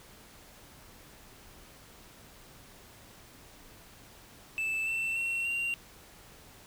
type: tone with pitch steps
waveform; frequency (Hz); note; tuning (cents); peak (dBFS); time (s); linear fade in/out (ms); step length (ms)
triangle; 2637 / 2678 / 2721 / 2763; E7 / E7 / F7 / F7; 0 / +27 / -46 / -19; -28; 4.58-5.74; 0; 290
effects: pink hiss -54 dBFS RMS until 6.66 s